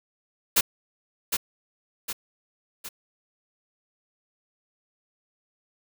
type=noise with echo; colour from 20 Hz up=white; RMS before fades=-19 dBFS; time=0.56-0.61 s; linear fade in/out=10 ms; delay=760 ms; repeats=3; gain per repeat=-6 dB; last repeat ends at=2.89 s; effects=none